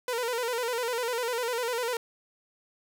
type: tone with vibrato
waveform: sawtooth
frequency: 480.2 Hz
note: B4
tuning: 49 cents flat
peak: -24 dBFS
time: 0.08-1.97 s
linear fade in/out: 2 ms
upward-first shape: square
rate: 10 Hz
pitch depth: 72 cents each way
effects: none